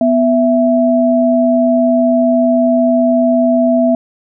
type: tone pair together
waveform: sine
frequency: 247.7 / 661.3 Hz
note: B3 / E5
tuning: +5 / +5 cents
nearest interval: octave + perfect fourth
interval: 1700 cents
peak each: -11 dBFS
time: 0.01-3.95 s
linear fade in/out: 2 ms
effects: none